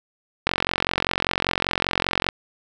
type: click train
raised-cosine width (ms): 0.3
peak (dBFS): -3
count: 83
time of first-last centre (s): 0.47-2.288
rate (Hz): 45.1
effects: none